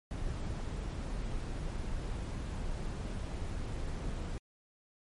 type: noise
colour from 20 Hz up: brown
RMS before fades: -37 dBFS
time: 0.11-4.38 s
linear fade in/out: 0 ms
effects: MP3 48 kbps